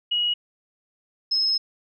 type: tone pair in turn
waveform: sine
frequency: 2902 / 5171 Hz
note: F#7 / E8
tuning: -34 / -34 cents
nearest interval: minor seventh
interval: 1000 cents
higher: second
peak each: -20 / -19 dBFS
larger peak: second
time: 0.11-0.34 / 1.31-1.58 s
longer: second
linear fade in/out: 10 ms
effects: none